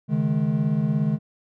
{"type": "chord", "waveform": "triangle", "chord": "C# suspended second", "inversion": "none", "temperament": "equal with one note detuned", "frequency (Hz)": [138.59, 155.56, 212.1], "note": ["C#3", "D#3", "G#3"], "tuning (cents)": [0, 0, 37], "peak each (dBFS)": [-24, -21, -22], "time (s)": [0.08, 1.19], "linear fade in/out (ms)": 50, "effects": []}